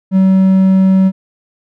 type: tone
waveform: triangle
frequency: 190 Hz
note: F#3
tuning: 46 cents sharp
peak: -4 dBFS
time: 0.11-1.12 s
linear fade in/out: 50 ms
effects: none